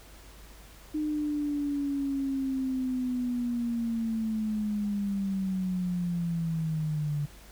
sine linear sweep, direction down, 306 to 144.4 Hz, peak -27 dBFS, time 0.94-7.26 s, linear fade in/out 10 ms, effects added 50 Hz sine -50 dBFS peak until 7.51 s + pink hiss -53 dBFS RMS until 7.51 s

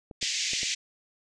clicks, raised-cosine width 2 ms, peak -28 dBFS, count 4, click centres 0.112 / 0.228 / 0.534 / 0.632 s
white band-pass noise, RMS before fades -30 dBFS, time 0.21-0.75 s, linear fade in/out 10 ms, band 2000 to 7000 Hz, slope 48 dB/octave
effects none

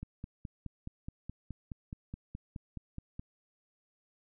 click train, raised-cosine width 5 ms, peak -28 dBFS, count 16, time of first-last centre 0.03-3.195 s, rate 4.74 Hz, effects none

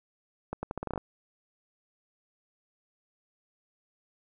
accelerating click train, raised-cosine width 1 ms, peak -19 dBFS, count 10, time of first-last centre 0.53-0.977 s, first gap 100 ms, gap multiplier 0.81, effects none

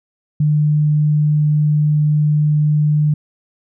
sine tone, 150.3 Hz, D3, 40 cents sharp, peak -11 dBFS, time 0.4-3.14 s, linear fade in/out 5 ms, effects none

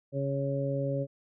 harmonic tone, 138.59 Hz, C#3, in tune, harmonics 1 / 2 / 3 / 4, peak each -31 / -36 / -38 / -32 dBFS, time 0.12-1.07 s, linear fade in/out 50 ms, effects none

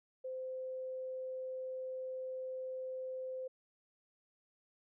sine tone, 517 Hz, C5, 21 cents flat, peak -39 dBFS, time 0.24-3.48 s, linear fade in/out 10 ms, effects none

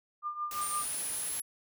sine tone with tremolo, 1200 Hz, D6, 37 cents sharp, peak -30 dBFS, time 0.22-0.86 s, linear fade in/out 50 ms, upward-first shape triangle, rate 5.9 Hz, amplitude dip 80%
white noise, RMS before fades -41 dBFS, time 0.51-1.4 s, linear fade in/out 2 ms
sine linear sweep, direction up, 8970 to 11270 Hz, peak -34 dBFS, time 0.61-1.42 s, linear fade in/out 10 ms
effects none

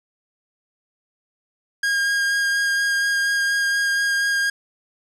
45% pulse tone with vibrato, 1622 Hz, G#6, 41 cents flat, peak -18 dBFS, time 1.83-4.5 s, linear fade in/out 5 ms, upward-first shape sine, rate 4.2 Hz, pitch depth 10 cents each way, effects low-pass 9000 Hz 12 dB/octave + 10-bit

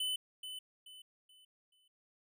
square tone with echo, 3017 Hz, F#7, 33 cents sharp, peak -34 dBFS, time 0-0.16 s, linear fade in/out 5 ms, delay 430 ms, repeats 4, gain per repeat -9 dB, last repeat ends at 1.88 s, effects none

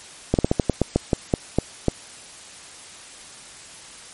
slowing click train, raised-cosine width 2 ms, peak -3 dBFS, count 12, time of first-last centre 0.34-1.883 s, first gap 48 ms, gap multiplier 1.2, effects white hiss -42 dBFS RMS until 4.13 s + MP3 48 kbps

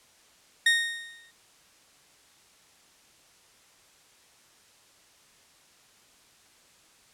30% pulse tone with exponential decay, 1854 Hz, A#6, 10 cents flat, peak -14 dBFS, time 0.66-1.31 s, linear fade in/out 5 ms, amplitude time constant 140 ms, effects white hiss -59 dBFS RMS until 7.13 s + low-pass 9000 Hz 12 dB/octave

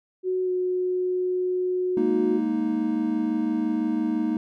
sine tone with pitch glide, 370 to 365.1 Hz, F#4 to F#4, 0 to -23 cents, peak -22 dBFS, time 0.23-2.41 s, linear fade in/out 50 ms, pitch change -23 cents, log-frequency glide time 0.44-0.5 s
triangle chord, Ab suspended second, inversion none, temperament just, 207.7 / 233.6 / 311.5 Hz, Ab3 / Bb3 / Eb4, 0 / +4 / +2 cents, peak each -29 / -24 / -23 dBFS, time 1.97-4.37 s, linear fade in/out 2 ms
effects none

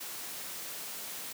white noise, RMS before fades -41 dBFS, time 0-1.33 s, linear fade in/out 10 ms, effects high-pass 150 Hz 12 dB/octave

